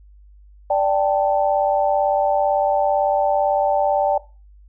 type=chord; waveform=sine; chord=D suspended fourth; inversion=none; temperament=just; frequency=587.3 / 783.1 / 881 Hz; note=D5 / G5 / A5; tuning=0 / -2 / +2 cents; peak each=-18 / -19 / -23 dBFS; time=0.7-4.18 s; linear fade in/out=5 ms; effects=noise-tail reverb RT60 0.3 s tail -18 dB re dry + added 50 Hz sine -44 dBFS peak until 4.68 s